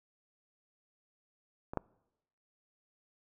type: clicks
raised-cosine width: 1 ms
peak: -26 / -17 dBFS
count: 2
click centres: 1.735 / 1.773 s
effects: noise-tail reverb RT60 0.9 s tail -25 dB re dry